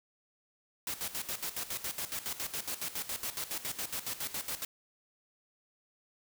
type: noise with tremolo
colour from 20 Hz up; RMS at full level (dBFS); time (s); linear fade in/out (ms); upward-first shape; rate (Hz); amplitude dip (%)
white; -36; 0.87-4.65; 2; square; 7.2; 75
effects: none